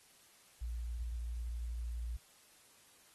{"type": "tone", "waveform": "sine", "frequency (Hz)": 58.5, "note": "A#1", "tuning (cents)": 7, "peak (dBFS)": -37, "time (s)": [0.61, 2.17], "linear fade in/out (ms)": 10, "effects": ["white hiss -64 dBFS RMS until 3.14 s", "AAC 32 kbps"]}